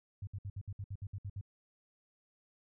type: tone bursts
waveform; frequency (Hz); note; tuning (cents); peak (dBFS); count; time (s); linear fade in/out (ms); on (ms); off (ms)
sine; 99; G2; +18; -38; 11; 0.22-1.412; 5; 52; 62
effects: none